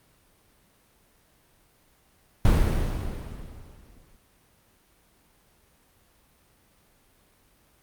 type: noise with exponential decay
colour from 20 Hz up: brown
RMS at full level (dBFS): -17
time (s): 2.45-4.16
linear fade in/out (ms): 2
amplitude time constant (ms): 370
effects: pink hiss -62 dBFS RMS until 7.82 s + Opus 32 kbps